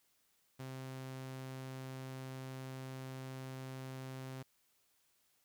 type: tone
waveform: sawtooth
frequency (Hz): 131.3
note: C3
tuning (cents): +6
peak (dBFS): -40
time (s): 0.59-4.43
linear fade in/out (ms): 10
effects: white hiss -75 dBFS RMS until 5.44 s